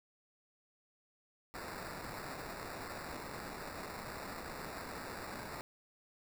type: noise with sample-and-hold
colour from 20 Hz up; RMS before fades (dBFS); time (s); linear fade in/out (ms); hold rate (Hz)
white; -45; 1.54-5.61; 0; 3150
effects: none